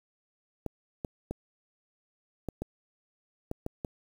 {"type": "clicks", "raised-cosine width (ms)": 2, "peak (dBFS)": -20, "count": 8, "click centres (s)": [0.663, 1.048, 1.31, 2.487, 2.62, 3.514, 3.664, 3.848], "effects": ["8-bit"]}